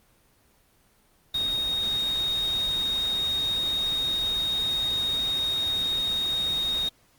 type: tone in noise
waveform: sine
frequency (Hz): 3729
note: A#7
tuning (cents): 0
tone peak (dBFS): -24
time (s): 1.34-6.89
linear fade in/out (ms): 5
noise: pink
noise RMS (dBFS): -39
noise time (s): 1.34-6.89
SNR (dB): +12
effects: pink hiss -62 dBFS RMS until 7.18 s + Opus 24 kbps